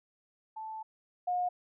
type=tone pair in turn; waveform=sine; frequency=877 / 718.6 Hz; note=A5 / F5; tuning=-6 / +49 cents; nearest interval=minor third; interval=345 cents; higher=first; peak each=-38 / -28 dBFS; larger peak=second; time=0.56-0.83 / 1.27-1.49 s; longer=first; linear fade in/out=10 ms; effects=none